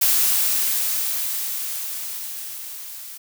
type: noise with level ramp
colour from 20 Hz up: blue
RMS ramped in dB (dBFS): -17 to -37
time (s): 0.01-3.18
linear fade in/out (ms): 10
effects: none